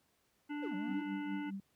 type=harmonic tone; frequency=293.7 Hz; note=D4; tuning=in tune; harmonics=1 / 3 / 5 / 7 / 9 / 10; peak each=-38 / -49 / -51 / -52 / -59 / -60 dBFS; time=0.49-1.51 s; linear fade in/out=20 ms
type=exponential two-way sweep; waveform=triangle; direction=down then up; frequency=588 to 180.8 to 333.9 Hz; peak=-38 dBFS; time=0.62-1.03 s; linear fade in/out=20 ms; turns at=0.75 s
type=tone with tremolo; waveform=sine; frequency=196 Hz; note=G3; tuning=in tune; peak=-37 dBFS; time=0.88-1.6 s; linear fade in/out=2 ms; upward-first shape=triangle; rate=4.9 Hz; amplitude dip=100%
effects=pink hiss -75 dBFS RMS until 1.75 s + high-pass 80 Hz 12 dB/octave